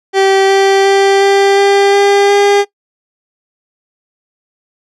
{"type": "tone with pitch steps", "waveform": "30% pulse", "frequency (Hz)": [387.7, 390.4, 393.1, 395.8, 398.6, 401.4, 404.2], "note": ["G4", "G4", "G4", "G4", "G4", "G4", "G#4"], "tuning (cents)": [-19, -7, 5, 17, 29, 41, -47], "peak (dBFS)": -4, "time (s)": [0.13, 2.65], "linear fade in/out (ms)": 50, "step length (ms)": 360, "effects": ["noise-tail reverb RT60 0.1 s tail -19 dB re dry", "low-pass 6000 Hz 12 dB/octave"]}